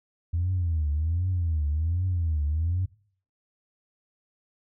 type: tone with vibrato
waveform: sine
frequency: 82.41 Hz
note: E2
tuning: in tune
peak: -22 dBFS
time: 0.33-2.86 s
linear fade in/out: 10 ms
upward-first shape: triangle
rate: 1.3 Hz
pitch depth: 230 cents each way
effects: noise-tail reverb RT60 0.5 s tail -19 dB re dry + tanh soft clip ceiling -19 dBFS